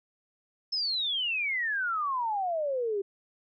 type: exponential sweep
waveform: sine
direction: down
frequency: 5300 to 385.4 Hz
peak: -27 dBFS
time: 0.72-3.02 s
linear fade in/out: 10 ms
effects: none